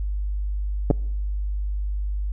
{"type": "clicks", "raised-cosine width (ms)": 2, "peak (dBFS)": -5, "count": 2, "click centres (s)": [0.903, 0.91], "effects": ["noise-tail reverb RT60 1.0 s tail -26 dB re dry", "added 50 Hz sine -23 dBFS peak until 2.32 s"]}